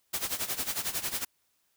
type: noise with tremolo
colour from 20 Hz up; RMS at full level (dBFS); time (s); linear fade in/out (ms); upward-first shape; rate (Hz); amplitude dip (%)
white; -30; 0.13-1.25; 10; sine; 11; 80
effects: white hiss -73 dBFS RMS until 1.76 s